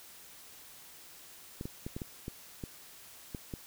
clicks, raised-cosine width 3 ms, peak -25 dBFS, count 9, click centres 1.611 / 1.655 / 1.865 / 1.965 / 2.018 / 2.281 / 2.638 / 3.348 / 3.538 s, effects white hiss -53 dBFS RMS until 3.66 s

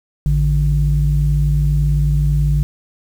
sine tone pair together, 55 / 146.83 Hz, A1 / D3, 0 / 0 cents, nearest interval octave + perfect fourth, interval 1700 cents, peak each -14 dBFS, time 0.26-2.63 s, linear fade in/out 0 ms, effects tanh soft clip ceiling -5 dBFS + 7-bit

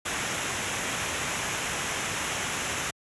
pink noise with comb filter, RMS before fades -30 dBFS, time 0.05-2.91 s, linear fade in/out 10 ms, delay 0.22 ms, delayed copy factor -0.55, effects high-pass 80 Hz 12 dB/octave + resampled to 24000 Hz

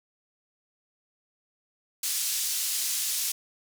pink band-pass noise, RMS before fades -29 dBFS, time 2.03-3.32 s, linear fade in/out 5 ms, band 5200 to 15000 Hz, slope 12 dB/octave, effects none

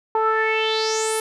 sawtooth tone with low-pass filter sweep, 440 Hz, A4, in tune, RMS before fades -21 dBFS, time 0.15-1.2 s, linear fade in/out 2 ms, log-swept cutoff 1000 to 11000 Hz, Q 5.4, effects none

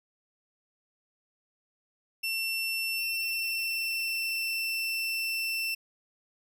30% pulse tone with pitch glide, 2700 to 2680 Hz, E7 to E7, +41 to +28 cents, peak -26 dBFS, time 2.23-5.75 s, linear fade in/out 10 ms, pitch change -13 cents, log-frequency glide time 2.9-4.71 s, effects none

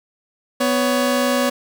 sawtooth tone pair together, 248.9 / 560 Hz, B3 / C#5, +14 / +18 cents, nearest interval octave + major second, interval 1404 cents, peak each -15 dBFS, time 0.6-1.5 s, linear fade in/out 10 ms, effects none

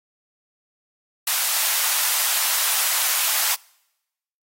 white high-pass noise, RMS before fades -21 dBFS, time 1.27-3.55 s, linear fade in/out 5 ms, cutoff 720 Hz, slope 24 dB/octave, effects noise-tail reverb RT60 0.9 s tail -26 dB re dry + AAC 48 kbps

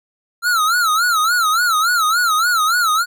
square tone with vibrato, 1347 Hz, E6, 37 cents sharp, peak -14 dBFS, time 0.42-3.06 s, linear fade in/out 50 ms, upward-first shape sine, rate 3.5 Hz, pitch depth 150 cents each way, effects none

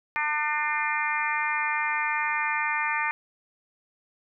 harmonic tone, 300.2 Hz, D4, 38 cents sharp, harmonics 3 / 4 / 5 / 6 / 7 / 8, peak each -30 / -32 / -35 / -30 / -31 / -32 dBFS, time 0.16-3.11 s, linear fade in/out 0 ms, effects none

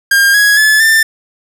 45% pulse tone with pitch steps, 1609 / 1665.7 / 1724.5 / 1785.3 Hz, G6 / G#6 / A6 / A6, +45 / +5 / -35 / +25 cents, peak -6 dBFS, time 0.11-1.03 s, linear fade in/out 5 ms, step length 230 ms, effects none

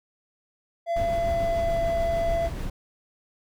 triangle tone with pitch glide, 678 to 671.8 Hz, E5 to E5, +49 to +33 cents, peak -21 dBFS, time 0.86-2.5 s, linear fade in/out 50 ms, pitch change -16 cents, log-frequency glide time 1.01-1.8 s
brown noise with tremolo, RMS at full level -29 dBFS, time 0.96-2.7 s, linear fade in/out 5 ms, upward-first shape triangle, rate 6.8 Hz, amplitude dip 30%
effects none

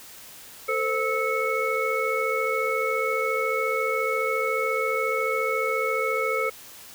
sine tone cluster, 446.7 / 521 / 1301 / 2205 Hz, A4 / C5 / E6 / C#7, +26 / -7 / -23 / -10 cents, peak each -28 dBFS, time 0.68-6.5 s, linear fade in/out 10 ms, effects white hiss -45 dBFS RMS until 6.94 s

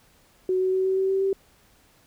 sine tone with pitch steps, 371.3 / 374.1 / 376.9 / 379.8 / 382.6 / 385.5 / 388.4 Hz, F#4 / F#4 / F#4 / F#4 / G4 / G4 / G4, +6 / +19 / +32 / +45 / -42 / -29 / -16 cents, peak -20 dBFS, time 0.49-1.33 s, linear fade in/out 2 ms, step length 120 ms, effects pink hiss -59 dBFS RMS until 2.06 s

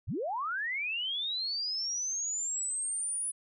sine linear sweep, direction up, 51.91 to 9956 Hz, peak -31 dBFS, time 0.07-3.32 s, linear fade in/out 20 ms, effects none

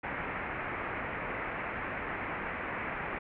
white low-pass noise, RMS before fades -37 dBFS, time 0.03-3.19 s, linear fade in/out 10 ms, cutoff 2300 Hz, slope 48 dB/octave, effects none

